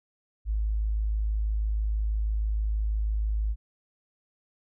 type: tone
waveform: sine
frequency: 53.1 Hz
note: G#1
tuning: 39 cents sharp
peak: -24 dBFS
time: 0.45-3.56 s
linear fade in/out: 50 ms
effects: none